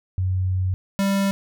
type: tone pair in turn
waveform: sine / square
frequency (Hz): 92.9 / 196.85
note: F#2 / G3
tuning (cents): +7 / +8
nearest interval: octave + minor second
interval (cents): 1301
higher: second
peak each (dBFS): -19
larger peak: neither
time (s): 0.18-0.74 / 0.99-1.31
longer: first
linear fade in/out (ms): 0
effects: none